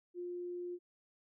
sine tone, 353.6 Hz, F4, 22 cents sharp, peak -39 dBFS, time 0.14-0.79 s, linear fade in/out 50 ms, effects none

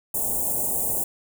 white band-stop noise, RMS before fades -25 dBFS, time 0.14-1.04 s, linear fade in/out 5 ms, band 870 to 7500 Hz, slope 48 dB/octave, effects none

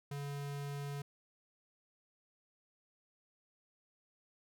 square tone, 142.2 Hz, C#3, 45 cents sharp, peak -40 dBFS, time 0.11-1.02 s, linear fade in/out 5 ms, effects none

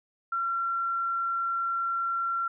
sine tone, 1365 Hz, F6, 40 cents flat, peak -26 dBFS, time 0.32-2.48 s, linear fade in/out 5 ms, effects none

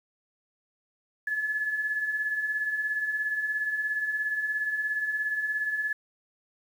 sine beating tone pair, 1700 / 1717 Hz, G#6 / A6, +40 / -43 cents, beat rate 17 Hz, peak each -36 / -27 dBFS, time 1.27-5.93 s, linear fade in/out 5 ms, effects 9-bit

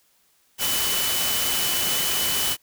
sine tone in noise, 2993 Hz, F#7, 19 cents sharp, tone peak -28 dBFS, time 0.58-2.57 s, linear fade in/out 50 ms, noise white, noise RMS -24 dBFS, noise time 0.58-2.57 s, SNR -7 dB, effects white hiss -63 dBFS RMS until 2.62 s

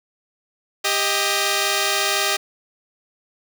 5% pulse tone pair together, 396.5 / 626.7 Hz, G4 / D#5, +20 / +12 cents, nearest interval minor sixth, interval 792 cents, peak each -10 dBFS, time 0.84-2.37 s, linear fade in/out 10 ms, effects none

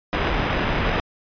pink noise with sample-and-hold, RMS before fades -22 dBFS, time 0.13-1 s, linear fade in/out 0 ms, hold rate 4410 Hz, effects resampled to 11025 Hz

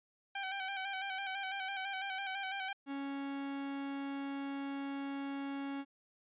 15% pulse tone with vibrato, 775 Hz, G5, 20 cents flat, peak -31 dBFS, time 0.35-2.73 s, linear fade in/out 5 ms, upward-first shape square, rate 6 Hz, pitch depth 37 cents each way
45% pulse tone, 277.2 Hz, C#4, in tune, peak -38 dBFS, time 2.86-5.85 s, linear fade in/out 50 ms
effects resampled to 8000 Hz

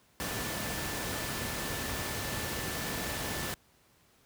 sine tone in noise, 1760 Hz, A6, in tune, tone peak -44 dBFS, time 0.2-3.54 s, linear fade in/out 0 ms, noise pink, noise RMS -35 dBFS, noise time 0.2-3.54 s, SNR -12 dB, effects pink hiss -65 dBFS RMS until 4.25 s + high-pass 60 Hz 12 dB/octave

